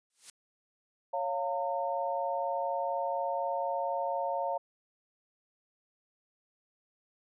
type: noise with exponential growth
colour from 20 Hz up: blue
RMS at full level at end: -40 dBFS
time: 0.1-0.3 s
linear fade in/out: 2 ms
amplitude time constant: 42 ms
type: chord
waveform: sine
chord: Bb minor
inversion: first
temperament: equal with one note detuned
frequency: 554.4 / 698.5 / 911 Hz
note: Db5 / F5 / Bb5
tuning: 0 / 0 / -40 cents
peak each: -34 dBFS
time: 1.13-4.58 s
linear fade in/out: 10 ms
effects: resampled to 22050 Hz